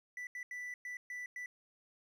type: tone bursts at uneven times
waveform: triangle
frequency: 1977 Hz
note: B6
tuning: 1 cent sharp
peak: -39 dBFS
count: 6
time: 0.17-0.27 / 0.35-0.43 / 0.51-0.74 / 0.85-0.97 / 1.1-1.26 / 1.36-1.46 s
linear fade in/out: 2 ms
effects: none

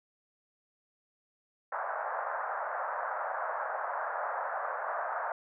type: band-pass noise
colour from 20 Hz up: pink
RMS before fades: -35 dBFS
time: 1.72-5.32 s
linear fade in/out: 2 ms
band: 580 to 1600 Hz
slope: 48 dB/octave
effects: none

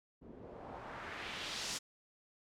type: noise with low-pass filter sweep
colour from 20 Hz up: white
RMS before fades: -45 dBFS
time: 0.21-1.79 s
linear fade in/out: 20 ms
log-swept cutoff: 290 to 7100 Hz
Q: 1.4
effects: none

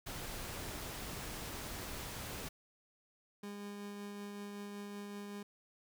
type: noise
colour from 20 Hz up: pink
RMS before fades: -44 dBFS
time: 0.06-2.49 s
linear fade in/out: 10 ms
type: tone with tremolo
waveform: 30% pulse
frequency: 203.7 Hz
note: G#3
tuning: 33 cents flat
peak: -40 dBFS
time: 3.43-5.43 s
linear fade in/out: 5 ms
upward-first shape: triangle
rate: 5.3 Hz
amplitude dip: 25%
effects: none

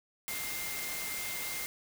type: tone in noise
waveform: sine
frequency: 2104 Hz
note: C7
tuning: 9 cents sharp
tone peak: -41 dBFS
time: 0.28-1.66 s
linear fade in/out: 0 ms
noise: white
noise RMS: -38 dBFS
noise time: 0.28-1.66 s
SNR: -6 dB
effects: none

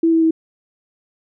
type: tone with pitch steps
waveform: sine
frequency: 329.6 / 326.2 / 322.8 Hz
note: E4 / E4 / E4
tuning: 0 / -18 / -36 cents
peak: -11 dBFS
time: 0.03-0.309 s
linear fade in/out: 5 ms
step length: 93 ms
effects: none

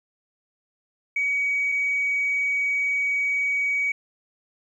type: tone pair in turn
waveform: sine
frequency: 2261 / 2261 Hz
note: C#7 / C#7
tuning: +34 / +34 cents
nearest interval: unison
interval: 0 cents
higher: neither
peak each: -20 / -20 dBFS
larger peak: neither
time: 1.16-1.72 / 1.72-3.92 s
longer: second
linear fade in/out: 5 ms
effects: tanh soft clip ceiling -16 dBFS + 10-bit

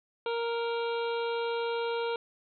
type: harmonic tone with a mistuned harmonic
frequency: 466.2 Hz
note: A#4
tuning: in tune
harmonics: 1 / 2 / 3 / 5 / 6 / 7 / 8 / 9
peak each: -30 / -36 / -40 / -44 / -46 / -47 / -48 / -49 dBFS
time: 0.26-2.16 s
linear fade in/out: 2 ms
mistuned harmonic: 9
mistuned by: -65 cents
effects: none

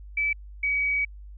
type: tone pair in turn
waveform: sine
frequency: 2305 / 2269 Hz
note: D7 / C#7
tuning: -33 / +40 cents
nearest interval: unison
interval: 27 cents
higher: first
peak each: -22 dBFS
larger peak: neither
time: 0.17-0.33 / 0.63-1.05 s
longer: second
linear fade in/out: 5 ms
effects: added 50 Hz sine -40 dBFS peak until 1.37 s

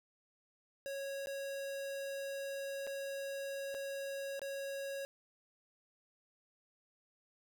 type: tone with dropouts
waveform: square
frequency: 551 Hz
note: C#5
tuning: 11 cents flat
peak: -40 dBFS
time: 0.86-5.05 s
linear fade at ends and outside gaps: 0 ms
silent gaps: 1.26-1.271 / 2.868-2.873 / 3.743-3.748 / 4.394-4.417 s
effects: none

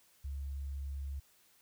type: tone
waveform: sine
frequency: 69.3 Hz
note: C#2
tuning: in tune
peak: -37 dBFS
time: 0.24-1.2 s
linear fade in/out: 10 ms
effects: white hiss -67 dBFS RMS until 1.61 s

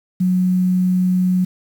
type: tone with quantisation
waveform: sine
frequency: 183.2 Hz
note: F#3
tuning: 17 cents flat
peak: -13 dBFS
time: 0.2-1.45 s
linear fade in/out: 10 ms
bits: 7
effects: none

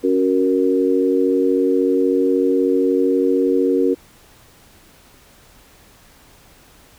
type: chord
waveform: sine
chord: F# major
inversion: second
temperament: equal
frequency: 277.2 / 370 / 466.2 Hz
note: C#4 / F#4 / A#4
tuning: 0 / 0 / 0 cents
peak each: -18 dBFS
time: 0.03-3.95 s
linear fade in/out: 20 ms
effects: pink hiss -49 dBFS RMS until 6.98 s

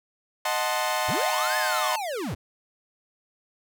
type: chord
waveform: sawtooth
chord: D# diminished seventh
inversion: none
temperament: equal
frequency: 622.3 / 740 / 880 / 1046.5 Hz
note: D#5 / F#5 / A5 / C6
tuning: 0 / 0 / 0 / 0 cents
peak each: -26 dBFS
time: 0.45-1.96 s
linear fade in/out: 5 ms
type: linear two-way sweep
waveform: square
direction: up then down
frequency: 63.9 to 1760 to 63.9 Hz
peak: -29 dBFS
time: 1.08-2.35 s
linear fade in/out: 10 ms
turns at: 1.57 s
effects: none

